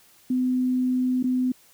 sine tone with dropouts, 253.7 Hz, B3, 47 cents sharp, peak -20 dBFS, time 0.3-1.52 s, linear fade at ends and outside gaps 5 ms, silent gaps 1.228-1.24 s, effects white hiss -56 dBFS RMS until 1.73 s

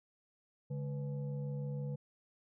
sine tone with frequency modulation, 142.9 Hz, D3, 47 cents flat, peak -36 dBFS, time 0.7-1.96 s, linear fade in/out 10 ms, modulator 352 Hz, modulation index 0.58, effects none

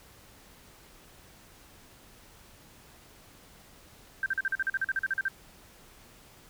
sine tone bursts, 1568 Hz, G6, in tune, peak -25 dBFS, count 15, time 4.23-5.283 s, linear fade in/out 2 ms, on 31 ms, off 42 ms, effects pink hiss -55 dBFS RMS until 6.49 s

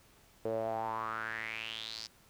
sawtooth tone with band-pass filter sweep, 111.6 Hz, A2, 25 cents sharp, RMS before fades -38 dBFS, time 0.45-2.07 s, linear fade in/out 5 ms, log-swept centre 480 to 5100 Hz, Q 6, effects pink hiss -63 dBFS RMS until 2.29 s

